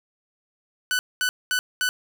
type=tone bursts; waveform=sawtooth; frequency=1494 Hz; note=F#6; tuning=16 cents sharp; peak=-17 dBFS; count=4; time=0.91-1.89 s; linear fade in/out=0 ms; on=80 ms; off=220 ms; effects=none